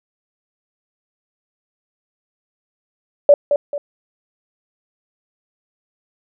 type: tone with echo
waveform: sine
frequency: 577 Hz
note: D5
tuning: 31 cents flat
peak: -4 dBFS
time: 3.29-3.34 s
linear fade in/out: 2 ms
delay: 220 ms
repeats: 2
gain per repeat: -8 dB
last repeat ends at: 3.78 s
effects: none